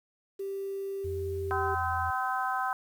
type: tone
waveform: sine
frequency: 392 Hz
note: G4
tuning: in tune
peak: -32 dBFS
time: 0.39-1.75 s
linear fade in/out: 10 ms
type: tone with pitch glide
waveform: sine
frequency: 86.8 to 85.7 Hz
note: F2 to F2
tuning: -10 to -32 cents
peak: -35 dBFS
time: 1.04-2.11 s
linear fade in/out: 10 ms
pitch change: -22 cents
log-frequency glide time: 1.66-1.97 s
type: harmonic tone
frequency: 256.2 Hz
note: C4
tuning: 36 cents flat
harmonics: 3 / 4 / 5 / 6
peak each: -32 / -33 / -34 / -35 dBFS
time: 1.51-2.73 s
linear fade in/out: 0 ms
effects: 9-bit